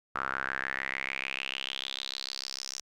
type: tone with band-pass filter sweep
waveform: sawtooth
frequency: 66.7 Hz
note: C2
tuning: 34 cents sharp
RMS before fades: -36 dBFS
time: 0.15-2.81 s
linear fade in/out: 5 ms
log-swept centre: 1300 to 5900 Hz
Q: 5.9
effects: none